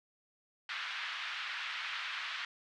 pink band-pass noise, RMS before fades -40 dBFS, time 0.69-2.45 s, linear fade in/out 2 ms, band 1300 to 3700 Hz, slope 24 dB/octave, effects none

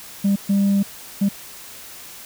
sine tone bursts at uneven times, 198.8 Hz, G3, 25 cents sharp, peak -12 dBFS, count 3, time 0.24-0.36 / 0.49-0.83 / 1.21-1.29 s, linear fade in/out 10 ms, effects tanh soft clip ceiling -13 dBFS + white hiss -39 dBFS RMS until 2.25 s

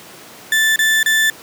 35% pulse tone bursts, 1760 Hz, A6, in tune, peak -10 dBFS, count 3, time 0.52-1.3 s, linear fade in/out 2 ms, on 240 ms, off 30 ms, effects pink hiss -38 dBFS RMS until 1.42 s + high-pass 200 Hz 12 dB/octave

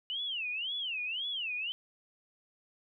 sine tone with vibrato, 2891 Hz, F#7, 41 cents flat, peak -33 dBFS, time 0.1-1.72 s, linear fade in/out 0 ms, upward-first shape sine, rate 1.9 Hz, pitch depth 290 cents each way, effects none

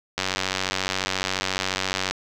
click train, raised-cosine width 0.2 ms, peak -6 dBFS, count 183, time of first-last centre 0.18-2.11 s, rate 94.3 Hz, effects none

